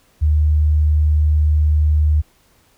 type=tone; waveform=sine; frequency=75.9 Hz; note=D#2; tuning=42 cents flat; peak=-11 dBFS; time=0.21-2.22 s; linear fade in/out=20 ms; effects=pink hiss -56 dBFS RMS until 2.77 s